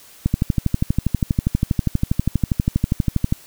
click train, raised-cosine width 5 ms, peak -4 dBFS, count 39, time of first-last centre 0.26-3.325 s, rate 12.4 Hz, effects white hiss -46 dBFS RMS until 3.46 s

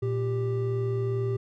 triangle tone pair together, 116.88 / 392.9 Hz, A#2 / G4, +5 / +4 cents, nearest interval octave + major sixth, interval 2099 cents, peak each -25 / -27 dBFS, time 0.02-1.37 s, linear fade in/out 10 ms, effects none

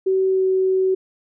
sine tone with pitch glide, 380 to 377.2 Hz, F#4 to F#4, +46 to +33 cents, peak -15 dBFS, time 0.06-0.95 s, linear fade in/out 10 ms, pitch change -13 cents, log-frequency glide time 0.28-0.45 s, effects none

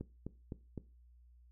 click train, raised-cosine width 3 ms, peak -28 dBFS, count 4, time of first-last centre 0.01-0.777 s, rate 3.91 Hz, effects noise-tail reverb RT60 0.3 s tail -18 dB re dry + added 60 Hz sine -59 dBFS peak until 1.51 s

